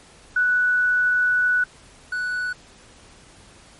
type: tone pair in turn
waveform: sine / triangle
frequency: 1480 / 1480 Hz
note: F#6 / F#6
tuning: 0 / 0 cents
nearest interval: unison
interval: 0 cents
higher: neither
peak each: -16 / -21 dBFS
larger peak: first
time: 0.36-1.64 / 2.12-2.53 s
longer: first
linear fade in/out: 5 ms
effects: pink hiss -49 dBFS RMS until 3.79 s + MP3 48 kbps